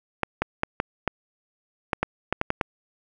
clicks, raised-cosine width 0.5 ms, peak -7 dBFS, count 11, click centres 0.233 / 0.42 / 0.634 / 0.801 / 1.077 / 1.932 / 2.03 / 2.326 / 2.414 / 2.504 / 2.612 s, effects none

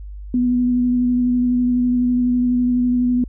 sine tone with vibrato, 246.7 Hz, B3, 2 cents flat, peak -14 dBFS, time 0.34-3.24 s, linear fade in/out 2 ms, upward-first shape sine, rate 12 Hz, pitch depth 15 cents each way, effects added 50 Hz sine -30 dBFS peak until 3.28 s

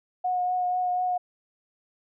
sine tone with vibrato, 726 Hz, F#5, 33 cents flat, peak -23 dBFS, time 0.24-1.18 s, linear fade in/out 10 ms, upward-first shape triangle, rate 4.1 Hz, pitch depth 18 cents each way, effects none

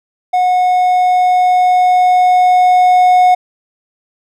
triangle tone with level ramp, 729 Hz, F#5, 26 cents flat, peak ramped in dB -7 to -3 dBFS, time 0.33-3.35 s, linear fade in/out 10 ms, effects none

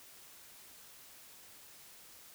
silence, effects white hiss -56 dBFS RMS until 2.34 s

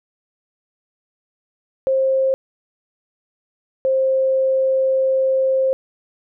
sine tone pair in turn, 531 / 528.7 Hz, C5 / C5, +25 / +18 cents, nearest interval unison, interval 7 cents, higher first, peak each -14 dBFS, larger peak neither, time 1.87-2.34 / 3.85-5.73 s, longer second, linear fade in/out 0 ms, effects none

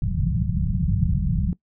white low-pass noise, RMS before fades -22 dBFS, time 0.02-1.53 s, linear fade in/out 2 ms, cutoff 190 Hz, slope 96 dB/octave, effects noise-tail reverb RT60 0.1 s tail -21 dB re dry

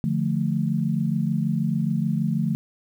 sine chord, D minor, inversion none, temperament equal with one note detuned, 147.94 / 174.61 / 220 Hz, D3 / F3 / A3, +13 / 0 / 0 cents, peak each -25 dBFS, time 0.04-2.55 s, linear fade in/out 0 ms, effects 9-bit

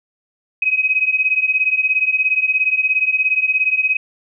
sine beating tone pair, 2519 / 2536 Hz, D#7 / D#7, +21 / +32 cents, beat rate 17 Hz, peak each -18 / -16 dBFS, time 0.62-3.97 s, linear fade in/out 5 ms, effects none

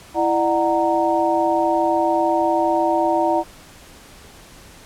sine tone cluster, 333.1 / 600 / 740 / 928 Hz, E4 / D5 / F#5 / A#5, +18 / +37 / 0 / -8 cents, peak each -21 dBFS, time 0.14-3.44 s, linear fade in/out 50 ms, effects pink hiss -44 dBFS RMS until 4.85 s + low-pass 12000 Hz 12 dB/octave

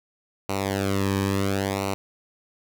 sawtooth tone with flanger, 98 Hz, G2, in tune, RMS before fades -25 dBFS, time 0.49-1.94 s, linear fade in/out 0 ms, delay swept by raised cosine 0.59 to 1.45 ms, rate 0.72 Hz, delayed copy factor -0.85, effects none

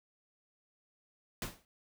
pink noise with exponential decay, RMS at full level -35 dBFS, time 1.42-1.65 s, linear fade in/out 1 ms, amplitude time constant 48 ms, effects none

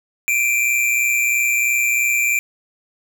square tone pair together, 2352 / 2475 Hz, D7 / D#7, +2 / -10 cents, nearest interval minor second, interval 88 cents, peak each -17 / -23 dBFS, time 0.28-2.39 s, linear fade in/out 0 ms, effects none

